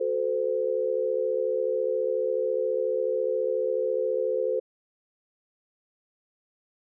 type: chord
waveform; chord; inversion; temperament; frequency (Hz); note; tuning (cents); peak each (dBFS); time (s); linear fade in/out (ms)
sine; F# diminished; none; equal with one note detuned; 370 / 440 / 514.3; F#4 / A4 / C5; 0 / 0 / -30; -32 / -28 / -26; 0-4.6; 10
effects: none